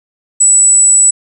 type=tone; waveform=sine; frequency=7902 Hz; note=B8; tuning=in tune; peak=-4 dBFS; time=0.4-1.11 s; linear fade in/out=10 ms; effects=none